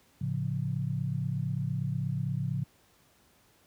sine chord, A augmented, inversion none, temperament equal, 110 / 138.59 / 174.61 Hz, A2 / C#3 / E#3, 0 / 0 / 0 cents, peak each -34 / -31 / -35 dBFS, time 0.21-2.64 s, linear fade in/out 5 ms, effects pink hiss -64 dBFS RMS until 3.66 s + high-pass 60 Hz 12 dB/octave

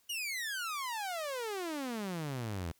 sawtooth exponential sweep, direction down, 2960 to 78.7 Hz, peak -32 dBFS, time 0.09-2.72 s, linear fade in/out 10 ms, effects white hiss -70 dBFS RMS until 2.79 s

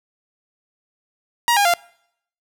sawtooth tone with pitch steps, 948 / 811.1 / 694 Hz, A#5 / G#5 / F5, +29 / -41 / -11 cents, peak -10 dBFS, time 1.48-1.738 s, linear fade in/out 0 ms, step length 86 ms, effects noise-tail reverb RT60 0.7 s tail -25 dB re dry

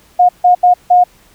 sine tone bursts at uneven times, 718 Hz, F5, 48 cents sharp, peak -4 dBFS, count 4, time 0.19-0.29 / 0.44-0.55 / 0.63-0.74 / 0.9-1.04 s, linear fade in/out 10 ms, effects pink hiss -48 dBFS RMS until 1.34 s

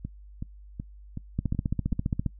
two click trains, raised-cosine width 5 ms, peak -14 / -21 dBFS, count 14 / 6, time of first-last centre 1.39-2.262 / 0.05-1.923 s, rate 14.9 / 2.67 Hz, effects noise-tail reverb RT60 0.1 s tail -23 dB re dry + added 50 Hz sine -45 dBFS peak until 2.39 s

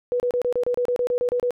sine tone bursts, 490 Hz, B4, 14 cents flat, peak -19 dBFS, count 13, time 0.12-1.507 s, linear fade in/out 0 ms, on 79 ms, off 30 ms, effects none

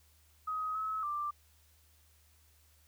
sine tone with pitch steps, 1261 / 1289 / 1181 Hz, D#6 / E6 / D6, +23 / -39 / +9 cents, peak -33 dBFS, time 0.47-1.31 s, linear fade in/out 10 ms, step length 280 ms, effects added 76 Hz sine -65 dBFS peak until 2.87 s + white hiss -68 dBFS RMS until 2.87 s

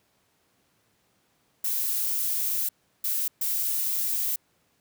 violet noise bursts at uneven times, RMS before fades -27 dBFS, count 3, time 1.64-2.69 / 3.04-3.28 / 3.41-4.36 s, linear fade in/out 5 ms, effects pink hiss -68 dBFS RMS until 4.8 s + high-pass 100 Hz 12 dB/octave

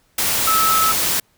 sine tone in noise, 1302 Hz, E6, 22 cents flat, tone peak -15 dBFS, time 0.47-0.92 s, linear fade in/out 5 ms, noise white, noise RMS -19 dBFS, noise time 0.18-1.2 s, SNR +1 dB, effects pink hiss -60 dBFS RMS until 1.37 s

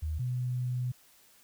sine tone pair in turn, 77.78 / 124.9 Hz, D#2 / B2, 0 / +20 cents, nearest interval minor sixth, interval 820 cents, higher second, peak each -30 / -29 dBFS, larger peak second, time 0.02-0.19 / 0.19-0.92 s, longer second, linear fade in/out 10 ms, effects white hiss -61 dBFS RMS until 1.43 s

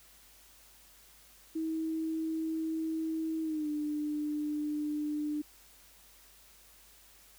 sine tone with pitch glide, 320.4 to 298.9 Hz, E4 to D4, -49 to +31 cents, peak -31 dBFS, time 1.55-5.42 s, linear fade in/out 10 ms, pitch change -120 cents, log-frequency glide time 3.42-3.69 s, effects added 50 Hz sine -66 dBFS peak until 7.38 s + white hiss -59 dBFS RMS until 7.38 s

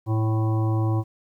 harmonic tone, 110 Hz, A2, in tune, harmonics 1 / 3 / 5 / 7 / 9 / 10, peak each -20 / -28 / -37 / -36 / -37 / -41 dBFS, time 0.06-1.04 s, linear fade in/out 50 ms, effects 10-bit

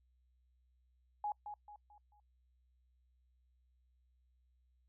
sine tone with echo, 833 Hz, G#5, 5 cents sharp, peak -35 dBFS, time 1.24-1.32 s, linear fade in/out 2 ms, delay 220 ms, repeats 4, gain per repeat -8 dB, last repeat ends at 2.2 s, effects noise-tail reverb RT60 0.1 s tail -25 dB re dry + added 62 Hz sine -70 dBFS peak until 4.88 s

